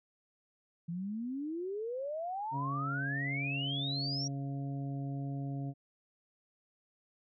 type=exponential sweep; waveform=sine; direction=up; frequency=164.1 to 5760 Hz; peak=-35 dBFS; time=0.88-4.28 s; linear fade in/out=10 ms
type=harmonic tone; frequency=138.59 Hz; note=C#3; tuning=in tune; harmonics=1 / 2 / 3 / 4 / 5; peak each=-36 / -41 / -55 / -55 / -50 dBFS; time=2.51-5.74 s; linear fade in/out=50 ms
effects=none